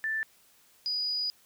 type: tone pair in turn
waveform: sine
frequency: 1766 / 4926 Hz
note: A6 / D#8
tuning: +6 / -18 cents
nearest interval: octave + tritone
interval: 1776 cents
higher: second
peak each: -28 dBFS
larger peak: neither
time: 0.04-0.23 / 0.86-1.3 s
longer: second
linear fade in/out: 0 ms
effects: white hiss -62 dBFS RMS until 1.45 s